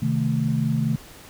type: chord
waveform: sine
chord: A diminished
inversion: first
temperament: equal with one note detuned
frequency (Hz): 130.81 / 155.56 / 221.3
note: C3 / Eb3 / A3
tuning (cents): 0 / 0 / +10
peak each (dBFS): -24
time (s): 0.02-0.96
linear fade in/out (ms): 5
effects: pink hiss -45 dBFS RMS until 1.29 s